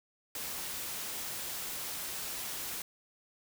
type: noise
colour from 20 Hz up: white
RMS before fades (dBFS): -39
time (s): 0.35-2.82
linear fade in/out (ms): 2
effects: none

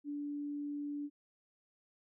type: tone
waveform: sine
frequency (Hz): 290.2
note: D4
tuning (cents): -21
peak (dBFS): -37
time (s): 0.04-1.1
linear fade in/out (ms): 50
effects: none

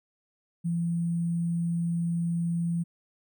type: tone with sample-and-hold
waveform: sine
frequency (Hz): 169.6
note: E3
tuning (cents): +50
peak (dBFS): -25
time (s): 0.64-2.84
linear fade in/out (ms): 20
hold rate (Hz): 8820
effects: none

